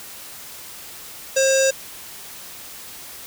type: tone with low-pass filter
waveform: square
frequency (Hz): 535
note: C5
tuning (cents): +38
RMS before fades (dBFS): -17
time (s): 1.36-1.71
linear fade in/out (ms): 10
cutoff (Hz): 6900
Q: 5.5
effects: white hiss -38 dBFS RMS until 3.26 s